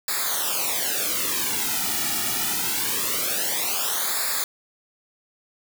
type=noise with flanger; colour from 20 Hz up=white; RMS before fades=-25 dBFS; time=0.08-4.44 s; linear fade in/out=2 ms; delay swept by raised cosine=0.33 to 1.93 ms; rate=0.24 Hz; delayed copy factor=-0.9; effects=none